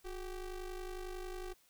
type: ring-modulated tone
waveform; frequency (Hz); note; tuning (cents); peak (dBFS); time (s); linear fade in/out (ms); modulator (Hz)
square; 194.5; G3; -13; -39; 0.04-1.54; 20; 169
effects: white hiss -69 dBFS RMS until 1.69 s